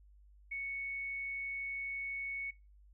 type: tone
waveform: sine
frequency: 2217 Hz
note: C#7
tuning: in tune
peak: -37 dBFS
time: 0.51-2.51 s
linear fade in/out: 10 ms
effects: noise-tail reverb RT60 0.3 s tail -24 dB re dry + added 50 Hz sine -58 dBFS peak until 2.93 s